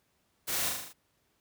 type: noise with echo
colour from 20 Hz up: white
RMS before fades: -33 dBFS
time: 0.47-0.7 s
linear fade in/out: 20 ms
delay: 39 ms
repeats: 6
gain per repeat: -3 dB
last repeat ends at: 0.934 s
effects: pink hiss -73 dBFS RMS until 1.4 s + high-pass 60 Hz 12 dB/octave